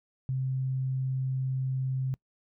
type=tone; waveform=sine; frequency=131.3 Hz; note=C3; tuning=6 cents sharp; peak=-27 dBFS; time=0.29-2.14 s; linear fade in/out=0 ms; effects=noise-tail reverb RT60 0.1 s tail -25 dB re dry